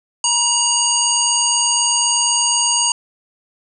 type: harmonic tone with a mistuned harmonic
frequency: 952 Hz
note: A#5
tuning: 36 cents sharp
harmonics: 1 / 3 / 5 / 7 / 9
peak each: -22 / -22 / -23 / -17 / -20 dBFS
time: 0.24-2.92 s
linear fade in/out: 2 ms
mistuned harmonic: 5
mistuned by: -15 cents
effects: none